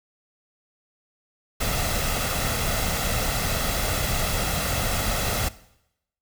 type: noise with comb filter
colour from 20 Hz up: pink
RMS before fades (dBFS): -25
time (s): 1.6-5.49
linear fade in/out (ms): 10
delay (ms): 1.5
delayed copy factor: +0.5
effects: noise-tail reverb RT60 0.8 s tail -18 dB re dry